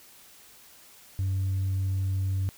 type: tone with tanh clipping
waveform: triangle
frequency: 95.6 Hz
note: G2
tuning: 43 cents flat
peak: -25 dBFS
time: 1.19-2.49 s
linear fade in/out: 0 ms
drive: 6 dB
effects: white hiss -53 dBFS RMS until 2.57 s